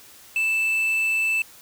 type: tone with quantisation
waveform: triangle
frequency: 2642 Hz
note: E7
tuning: 3 cents sharp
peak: -18 dBFS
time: 0.36-1.42 s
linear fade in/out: 2 ms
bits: 7
effects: white hiss -48 dBFS RMS until 1.61 s